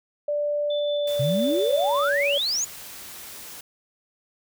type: tone with pitch glide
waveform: sine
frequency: 587.3 to 568 Hz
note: D5 to C#5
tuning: 0 to +42 cents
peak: -22 dBFS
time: 0.28-2.38 s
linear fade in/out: 5 ms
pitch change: -58 cents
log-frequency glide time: 0.77-2.16 s
type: tone with tremolo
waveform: sine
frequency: 3520 Hz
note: A7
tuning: in tune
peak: -32 dBFS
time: 0.7-2.09 s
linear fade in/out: 5 ms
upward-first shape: square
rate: 5.6 Hz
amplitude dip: 25%
type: noise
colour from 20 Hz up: white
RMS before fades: -40 dBFS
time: 1.07-3.61 s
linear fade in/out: 5 ms
type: exponential sweep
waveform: sine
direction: up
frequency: 123.4 to 7040 Hz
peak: -22 dBFS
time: 1.19-2.65 s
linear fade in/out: 10 ms
effects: none